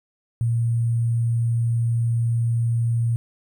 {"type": "tone with sample-and-hold", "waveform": "sine", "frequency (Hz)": 116.54, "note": "A#2", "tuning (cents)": 0, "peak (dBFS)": -18, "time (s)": [0.41, 3.16], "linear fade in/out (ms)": 0, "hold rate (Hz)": 8820, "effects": []}